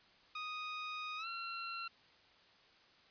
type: tone with pitch glide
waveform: 20% pulse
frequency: 1244.5 to 1365 Hz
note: D#6 to F6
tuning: 0 to -40 cents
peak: -36 dBFS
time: 0.35-1.88 s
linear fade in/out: 5 ms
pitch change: +160 cents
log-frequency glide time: 1.17-1.27 s
effects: white hiss -65 dBFS RMS until 3.1 s + resampled to 11025 Hz